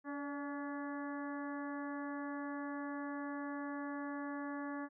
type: harmonic tone with a mistuned harmonic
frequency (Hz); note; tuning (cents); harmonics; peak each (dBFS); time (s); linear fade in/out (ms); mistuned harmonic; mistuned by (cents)
284.7; C#4; +46; 1 / 2 / 3 / 4 / 5 / 6 / 7; -41 / -49 / -50 / -49 / -55 / -50 / -61; 0.04-4.89; 50; 2; +34
effects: none